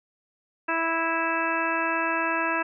harmonic tone, 328.8 Hz, E4, 4 cents flat, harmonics 1 / 2 / 3 / 4 / 5 / 6 / 7 / 8, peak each -32 / -32 / -29 / -31 / -29 / -38 / -40 / -31 dBFS, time 0.68-2.63 s, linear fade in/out 10 ms, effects none

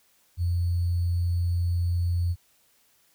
sine tone with sample-and-hold, 87.1 Hz, F2, 4 cents flat, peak -22 dBFS, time 0.37-2.36 s, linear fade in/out 50 ms, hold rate 4410 Hz, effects white hiss -64 dBFS RMS until 3.14 s

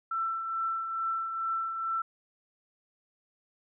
sine tone with tremolo, 1337 Hz, E6, 24 cents sharp, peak -27 dBFS, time 0.11-2.02 s, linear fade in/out 5 ms, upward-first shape triangle, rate 2.3 Hz, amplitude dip 50%, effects none

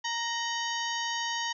harmonic tone with a mistuned harmonic, 932.3 Hz, A#5, in tune, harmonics 1 / 2 / 3 / 4 / 5 / 6 / 7, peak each -34 / -35 / -36 / -40 / -42 / -41 / -41 dBFS, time 0.04-1.53 s, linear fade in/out 10 ms, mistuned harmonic 3, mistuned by +130 cents, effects none

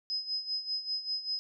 sine tone with tremolo, 5060 Hz, D#8, 28 cents sharp, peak -29 dBFS, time 0.1-1.39 s, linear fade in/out 0 ms, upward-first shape sine, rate 5.1 Hz, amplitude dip 75%, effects none

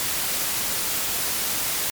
white noise, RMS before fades -25 dBFS, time 0-1.9 s, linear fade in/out 0 ms, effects MP3 96 kbps

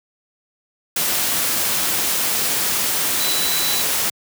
sine tone in noise, 3963 Hz, B7, 5 cents sharp, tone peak -24 dBFS, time 3.2-3.82 s, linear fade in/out 5 ms, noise white, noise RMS -20 dBFS, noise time 0.96-4.1 s, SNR -7 dB, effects high-pass 100 Hz 12 dB/octave

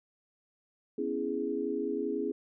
sine chord, C# minor seventh, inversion third, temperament equal, 246.9 / 277.2 / 329.6 / 415.3 Hz, B3 / C#4 / E4 / G#4, 0 / 0 / 0 / 0 cents, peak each -38 / -36 / -36 / -33 dBFS, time 0.98-2.32 s, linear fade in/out 5 ms, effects none

